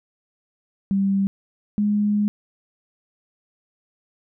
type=tone pair in turn; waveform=sine; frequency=196 / 207.5 Hz; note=G3 / G#3; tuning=0 / -1 cents; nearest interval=minor second; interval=99 cents; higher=second; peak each=-17 dBFS; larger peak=neither; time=0.91-1.27 / 1.78-2.28 s; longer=second; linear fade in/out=0 ms; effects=none